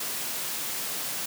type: high-pass noise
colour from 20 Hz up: white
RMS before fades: -32 dBFS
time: 0-1.26 s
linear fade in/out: 5 ms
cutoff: 120 Hz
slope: 24 dB/octave
effects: none